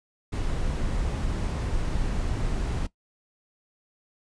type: noise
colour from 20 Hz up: brown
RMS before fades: -27 dBFS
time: 0.32-2.87 s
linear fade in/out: 10 ms
effects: noise-tail reverb RT60 0.1 s tail -18 dB re dry + resampled to 22050 Hz